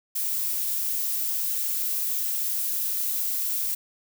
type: noise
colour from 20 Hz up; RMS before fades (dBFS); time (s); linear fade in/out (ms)
violet; -27; 0.15-3.75; 10
effects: none